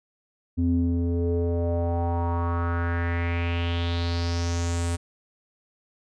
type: tone with low-pass filter sweep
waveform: square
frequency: 85.5 Hz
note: F2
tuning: 36 cents flat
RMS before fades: -25 dBFS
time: 0.57-4.97 s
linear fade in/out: 20 ms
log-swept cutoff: 230 to 8900 Hz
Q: 4.2
effects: none